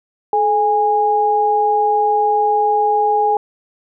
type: tone pair together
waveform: sine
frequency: 430 / 823 Hz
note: A4 / G#5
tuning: -40 / -16 cents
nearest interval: major seventh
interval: 1124 cents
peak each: -18 / -13 dBFS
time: 0.33-3.37 s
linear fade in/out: 2 ms
effects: none